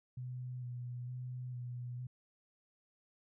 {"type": "tone with vibrato", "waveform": "sine", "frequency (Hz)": 124.2, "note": "B2", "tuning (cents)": 10, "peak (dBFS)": -40, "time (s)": [0.17, 2.07], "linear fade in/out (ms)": 5, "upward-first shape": "square", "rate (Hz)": 1.1, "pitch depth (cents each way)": 20, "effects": []}